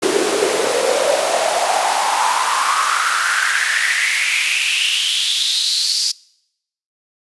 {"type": "noise with high-pass filter sweep", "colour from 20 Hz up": "pink", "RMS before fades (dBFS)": -17, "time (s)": [0.02, 6.12], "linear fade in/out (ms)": 10, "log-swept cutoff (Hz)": [350, 4900], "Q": 6, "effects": ["noise-tail reverb RT60 0.8 s tail -24 dB re dry", "resampled to 24000 Hz"]}